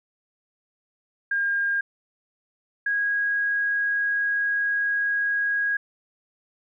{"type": "tone pair in turn", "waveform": "sine", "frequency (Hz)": [1613, 1645.9], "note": ["G6", "G#6"], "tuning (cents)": [49, -16], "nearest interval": "unison", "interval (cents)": 35, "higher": "second", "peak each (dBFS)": -21, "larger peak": "neither", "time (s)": [[1.31, 1.81], [2.86, 5.77]], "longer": "second", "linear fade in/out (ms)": 5, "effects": []}